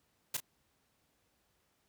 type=noise with echo; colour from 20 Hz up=white; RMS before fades=-34 dBFS; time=0.34-0.37 s; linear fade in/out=5 ms; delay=33 ms; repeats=1; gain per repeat=-10 dB; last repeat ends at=0.403 s; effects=pink hiss -75 dBFS RMS until 1.88 s + high-pass 60 Hz 12 dB/octave